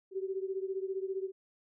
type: beating tone pair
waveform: sine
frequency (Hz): 379.1 / 394.1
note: F#4 / G4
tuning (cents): +42 / +9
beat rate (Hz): 15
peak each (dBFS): -35 / -38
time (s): 0.11-1.32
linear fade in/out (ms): 50
effects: none